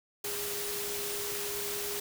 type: tone in noise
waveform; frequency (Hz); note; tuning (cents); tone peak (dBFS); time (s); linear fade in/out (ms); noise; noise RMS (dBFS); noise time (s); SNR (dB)
sine; 409.6; G#4; -24; -39; 0.24-2; 5; white; -36; 0.24-2; -6
effects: none